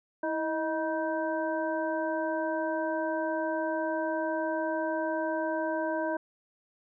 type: tone cluster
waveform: sine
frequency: 324.7 / 627 / 961 / 1553 Hz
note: E4 / D#5 / B5 / G6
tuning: -26 / +13 / -48 / -17 cents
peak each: -33 / -31 / -35 / -37 dBFS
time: 0.23-6.17 s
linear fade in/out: 5 ms
effects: none